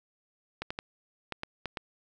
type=clicks; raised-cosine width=0.3 ms; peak=-18 dBFS; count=7; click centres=0.62 / 0.705 / 0.789 / 1.323 / 1.434 / 1.657 / 1.772 s; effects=none